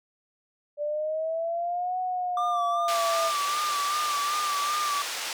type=exponential two-way sweep; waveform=sine; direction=up then down; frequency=584 to 740 to 658 Hz; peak=-26 dBFS; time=0.77-3.32 s; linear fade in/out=50 ms; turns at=1.99 s
type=tone with vibrato; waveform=triangle; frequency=1179 Hz; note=D6; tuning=6 cents sharp; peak=-24 dBFS; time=2.37-5.02 s; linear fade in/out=2 ms; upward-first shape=sine; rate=2.6 Hz; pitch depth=44 cents each way
type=band-pass noise; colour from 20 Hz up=white; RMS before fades=-33 dBFS; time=2.88-5.33 s; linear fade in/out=2 ms; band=600 to 5900 Hz; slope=12 dB/octave
effects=none